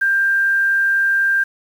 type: tone with quantisation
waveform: sine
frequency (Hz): 1588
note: G6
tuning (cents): +22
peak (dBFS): -13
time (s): 0.01-1.44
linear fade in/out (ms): 10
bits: 7
effects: none